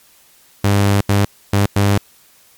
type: tone bursts at uneven times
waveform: sawtooth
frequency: 100.5 Hz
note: G2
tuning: 44 cents sharp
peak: -7 dBFS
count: 4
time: 0.64-1.01 / 1.09-1.25 / 1.53-1.66 / 1.76-1.98 s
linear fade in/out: 5 ms
effects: white hiss -50 dBFS RMS until 2.57 s + MP3 96 kbps